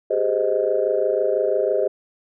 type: chord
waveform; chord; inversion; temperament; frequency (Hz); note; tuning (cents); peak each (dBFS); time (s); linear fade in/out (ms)
sine; Ab major seventh; third; just; 389.3 / 415.3 / 519.1 / 623; G4 / Ab4 / C5 / Eb5; -12 / 0 / -14 / +2; -24 / -23 / -22 / -22; 0.1-1.88; 10
effects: tanh soft clip ceiling -7 dBFS